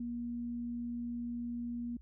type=tone; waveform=sine; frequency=238.3 Hz; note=A#3; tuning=38 cents sharp; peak=-36 dBFS; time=0-1.97 s; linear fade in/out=5 ms; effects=added 60 Hz sine -52 dBFS peak until 2.01 s